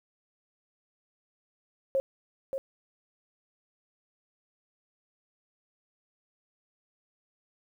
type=tone with echo; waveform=sine; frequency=539 Hz; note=C#5; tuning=49 cents flat; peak=-23 dBFS; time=1.95-2 s; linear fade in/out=0 ms; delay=580 ms; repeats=1; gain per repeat=-6 dB; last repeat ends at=2.58 s; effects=10-bit